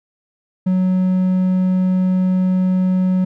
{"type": "tone", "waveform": "triangle", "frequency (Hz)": 185, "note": "F#3", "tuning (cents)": 0, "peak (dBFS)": -11, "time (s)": [0.66, 3.25], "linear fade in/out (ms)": 10, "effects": []}